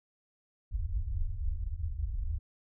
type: low-pass noise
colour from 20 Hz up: pink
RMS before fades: -33 dBFS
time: 0.71-2.39 s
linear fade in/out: 20 ms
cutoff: 100 Hz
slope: 96 dB/octave
effects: none